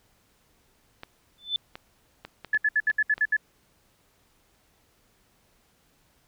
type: clicks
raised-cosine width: 0.3 ms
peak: -22 dBFS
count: 7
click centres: 1.034 / 1.755 / 2.25 / 2.447 / 2.546 / 2.901 / 3.18 s
type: tone with exponential growth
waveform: sine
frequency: 3520 Hz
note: A7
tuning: in tune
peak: -20 dBFS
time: 1.38-1.56 s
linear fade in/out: 1 ms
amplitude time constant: 38 ms
type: tone bursts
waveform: sine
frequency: 1718 Hz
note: A6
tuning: 42 cents flat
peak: -19 dBFS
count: 8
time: 2.53-3.367 s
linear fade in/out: 5 ms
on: 46 ms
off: 67 ms
effects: pink hiss -65 dBFS RMS until 6.27 s